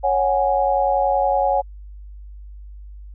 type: chord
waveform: sine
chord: C# suspended fourth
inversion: none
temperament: equal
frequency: 554.4 / 740 / 830.6 Hz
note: C#5 / F#5 / G#5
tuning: 0 / 0 / 0 cents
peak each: -20 dBFS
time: 0.03-1.62 s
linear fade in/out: 20 ms
effects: added 50 Hz sine -35 dBFS peak until 3.14 s